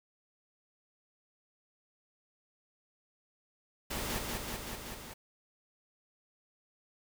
pink noise with echo, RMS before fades -37 dBFS, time 3.9-4.19 s, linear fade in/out 10 ms, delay 190 ms, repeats 5, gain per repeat -2 dB, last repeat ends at 5.14 s, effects none

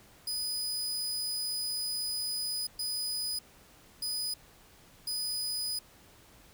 sawtooth tone bursts at uneven times, 4978 Hz, D#8, in tune, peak -29 dBFS, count 4, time 0.27-2.67 / 2.79-3.39 / 4.02-4.34 / 5.07-5.79 s, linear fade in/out 5 ms, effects pink hiss -58 dBFS RMS until 6.53 s

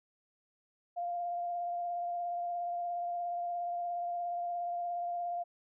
sine tone with vibrato, 698.5 Hz, F5, in tune, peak -33 dBFS, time 0.96-5.44 s, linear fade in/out 20 ms, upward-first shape triangle, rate 17 Hz, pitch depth 21 cents each way, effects none

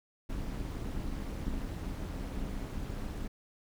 brown noise with amplitude modulation, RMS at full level -34 dBFS, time 0.29-3.28 s, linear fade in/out 10 ms, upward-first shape sine, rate 236 Hz, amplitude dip 70%, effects none

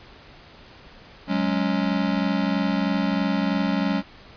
square chord, F# suspended second, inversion none, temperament just, 185 / 208.1 / 277.5 Hz, F#3 / G#3 / C#4, 0 / +4 / +2 cents, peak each -26 dBFS, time 1.27-4.03 s, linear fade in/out 50 ms, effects pink hiss -47 dBFS RMS until 4.36 s + resampled to 11025 Hz

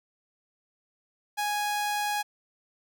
sawtooth tone, 830 Hz, G#5, 1 cent flat, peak -23 dBFS, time 1.37-2.23 s, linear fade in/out 20 ms, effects none

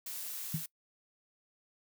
blue noise, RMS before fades -41 dBFS, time 0.06-0.66 s, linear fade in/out 5 ms
sine tone with exponential decay, 160 Hz, D#3, 49 cents sharp, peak -27 dBFS, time 0.54-0.65 s, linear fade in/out 5 ms, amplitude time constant 22 ms
effects noise-tail reverb RT60 0.1 s tail -23 dB re dry

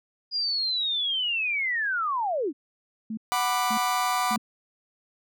sine linear sweep, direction down, 4906 to 249.9 Hz, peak -24 dBFS, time 0.31-2.53 s, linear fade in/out 50 ms
sine tone bursts, 220 Hz, A3, in tune, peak -29 dBFS, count 3, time 3.1-4.379 s, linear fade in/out 5 ms, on 73 ms, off 530 ms
40% pulse chord, B minor, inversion second, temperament just, 740.8 / 987.8 / 1185.3 Hz, F#5 / B5 / D6, +2 / 0 / +16 cents, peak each -27 dBFS, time 3.32-4.36 s, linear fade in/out 0 ms
effects none

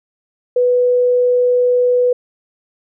sine tone, 493.9 Hz, B4, in tune, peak -10 dBFS, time 0.56-2.13 s, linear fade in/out 5 ms, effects none

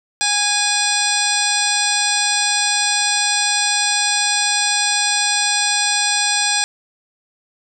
harmonic tone with a mistuned harmonic, 824 Hz, G#5, 14 cents flat, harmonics 1 / 2 / 3 / 4 / 5 / 6 / 7 / 9 / 10, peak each -24 / -24 / -24 / -24 / -24 / -24 / -24 / -24 / -24 dBFS, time 0.21-6.64 s, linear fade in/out 0 ms, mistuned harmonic 4, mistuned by +78 cents, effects none

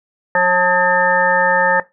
harmonic tone with a mistuned harmonic, 180 Hz, F#3, 47 cents flat, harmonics 1 / 3 / 5 / 7 / 9 / 10, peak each -28 / -16 / -16 / -23 / -22 / -17 dBFS, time 0.35-1.8 s, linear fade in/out 2 ms, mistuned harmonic 5, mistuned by -20 cents, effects noise-tail reverb RT60 0.2 s tail -18 dB re dry

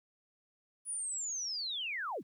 sine linear sweep, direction down, 9930 to 102.3 Hz, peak -35 dBFS, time 0.85-2.23 s, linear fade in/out 50 ms, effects 12-bit

